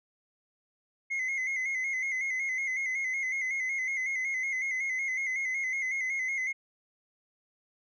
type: tone with vibrato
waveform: sine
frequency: 2093 Hz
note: C7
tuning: in tune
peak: -26 dBFS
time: 1.1-6.53 s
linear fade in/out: 20 ms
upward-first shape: square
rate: 5.4 Hz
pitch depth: 49 cents each way
effects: tanh soft clip ceiling -28 dBFS